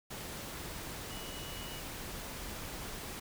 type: tone in noise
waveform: sine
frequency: 2930 Hz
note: F#7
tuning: 18 cents flat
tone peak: -49 dBFS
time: 1.1-1.8 s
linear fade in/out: 10 ms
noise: pink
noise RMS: -43 dBFS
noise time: 0.1-3.2 s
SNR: -9 dB
effects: none